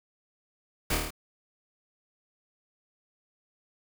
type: noise with echo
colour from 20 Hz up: pink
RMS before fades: -28 dBFS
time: 0.9-0.95 s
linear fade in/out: 5 ms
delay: 26 ms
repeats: 6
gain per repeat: -2 dB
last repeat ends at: 1.106 s
effects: none